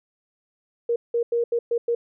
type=tone bursts at uneven times; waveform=sine; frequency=470.7 Hz; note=A#4; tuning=17 cents sharp; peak=-19 dBFS; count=6; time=0.89-0.96 / 1.14-1.23 / 1.32-1.44 / 1.52-1.59 / 1.71-1.78 / 1.88-1.95 s; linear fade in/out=5 ms; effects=none